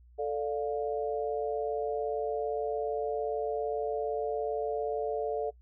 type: chord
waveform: sine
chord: D minor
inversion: second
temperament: just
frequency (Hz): 440.5 / 587.3 / 704.8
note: A4 / D5 / F5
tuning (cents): +2 / 0 / +16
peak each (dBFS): -31 / -35 / -36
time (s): 0.18-5.51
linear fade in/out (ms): 20
effects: noise-tail reverb RT60 0.1 s tail -22 dB re dry + added 60 Hz sine -54 dBFS peak until 5.61 s